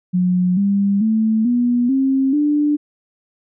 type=tone with pitch steps; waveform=sine; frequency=180.8 / 199.45 / 220 / 242.7 / 267.8 / 295.4 Hz; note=F#3 / G3 / A3 / B3 / C4 / D4; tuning=-40 / +30 / 0 / -30 / +40 / +10 cents; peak=-13 dBFS; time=0.13-2.77 s; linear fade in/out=20 ms; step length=440 ms; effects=none